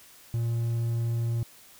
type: tone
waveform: triangle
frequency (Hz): 116.54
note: A#2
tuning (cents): 0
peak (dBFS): -23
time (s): 0.34-1.43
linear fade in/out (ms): 0
effects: white hiss -53 dBFS RMS until 1.79 s